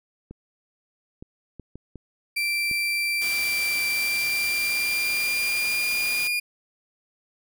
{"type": "clicks", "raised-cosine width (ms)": 3, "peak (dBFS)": -26, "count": 6, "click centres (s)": [0.31, 1.225, 1.597, 1.756, 1.957, 2.713]}
{"type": "tone with pitch glide", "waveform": "35% pulse", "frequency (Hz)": [2349, 2426], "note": ["D7", "D#7"], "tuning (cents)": [0, -44], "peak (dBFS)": -21, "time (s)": [2.36, 6.4], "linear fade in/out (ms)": 10, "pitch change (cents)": 56, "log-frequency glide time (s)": [3.84, 6.24]}
{"type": "noise", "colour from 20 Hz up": "white", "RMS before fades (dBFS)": -34, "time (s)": [3.21, 6.28], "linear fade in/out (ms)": 10}
{"effects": []}